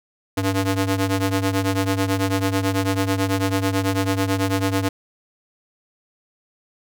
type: ring-modulated tone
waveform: sawtooth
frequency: 193.1 Hz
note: G3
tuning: 26 cents flat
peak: -12 dBFS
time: 0.37-4.89 s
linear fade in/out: 10 ms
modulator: 92 Hz
effects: none